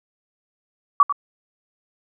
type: tone with echo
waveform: sine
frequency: 1143 Hz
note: D6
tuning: 47 cents flat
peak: -8 dBFS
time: 1-1.03 s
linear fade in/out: 2 ms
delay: 95 ms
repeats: 1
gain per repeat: -11 dB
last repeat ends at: 1.125 s
effects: none